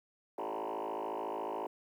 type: tone with frequency modulation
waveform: sine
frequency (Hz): 662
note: E5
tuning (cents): +7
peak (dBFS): -33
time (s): 0.38-1.67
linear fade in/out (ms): 5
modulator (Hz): 54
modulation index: 6.2
effects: tanh soft clip ceiling -34 dBFS + 11-bit